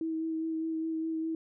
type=tone with vibrato; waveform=sine; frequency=321.9 Hz; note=E4; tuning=41 cents flat; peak=-30 dBFS; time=0.01-1.35 s; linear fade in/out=2 ms; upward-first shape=sine; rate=4.9 Hz; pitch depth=15 cents each way; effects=none